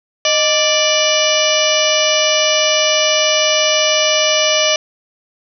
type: harmonic tone with a mistuned harmonic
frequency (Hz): 587.3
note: D5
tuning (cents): 0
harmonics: 1 / 2 / 3 / 4 / 5 / 6 / 7 / 8 / 9 / 10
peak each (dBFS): -16 / -24 / -26 / -20 / -17 / -25 / -27 / -26 / -23 / -20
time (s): 0.25-4.76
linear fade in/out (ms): 2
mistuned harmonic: 1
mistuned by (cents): +88
effects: none